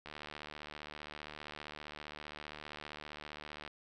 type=click train; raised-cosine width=0.3 ms; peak=-29 dBFS; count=273; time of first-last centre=0.06-3.677 s; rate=75.2 Hz; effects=none